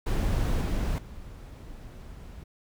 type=noise with level steps; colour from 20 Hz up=brown; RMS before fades=-26 / -28 / -43 dBFS; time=0.06-2.44 s; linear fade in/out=10 ms; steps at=0.61 / 0.98 s; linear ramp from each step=5 ms; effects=none